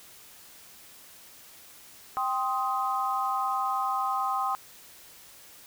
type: chord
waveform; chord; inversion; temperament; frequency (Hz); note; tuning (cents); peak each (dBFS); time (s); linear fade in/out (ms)
sine; C minor; second; just; 784.9 / 1046.5 / 1255.8; G5 / C6 / Eb6; +2 / 0 / +16; -30; 2.17-4.55; 0
effects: white hiss -51 dBFS RMS until 5.66 s